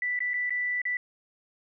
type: tone with dropouts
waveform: sine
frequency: 1975.5 Hz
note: B6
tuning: in tune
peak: -26 dBFS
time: 0.02-0.97 s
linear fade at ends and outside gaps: 2 ms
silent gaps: 0.191-0.204 / 0.335-0.34 / 0.496-0.505 / 0.817-0.853 s
effects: none